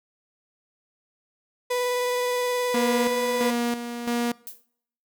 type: tone with vibrato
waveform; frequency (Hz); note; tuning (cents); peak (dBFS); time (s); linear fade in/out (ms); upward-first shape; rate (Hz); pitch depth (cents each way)
35% pulse; 493.9; B4; 0; -21; 1.7-3.51; 10; sine; 19; 12
type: tone with tremolo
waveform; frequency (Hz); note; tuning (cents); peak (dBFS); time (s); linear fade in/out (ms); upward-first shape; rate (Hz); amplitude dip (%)
sawtooth; 238.2; A#3; +38; -19; 2.74-4.32; 5; square; 1.5; 60
type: noise with exponential decay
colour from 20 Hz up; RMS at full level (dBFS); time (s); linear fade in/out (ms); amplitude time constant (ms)
violet; -33; 4.47-4.66; 1; 40
effects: noise-tail reverb RT60 0.7 s tail -23 dB re dry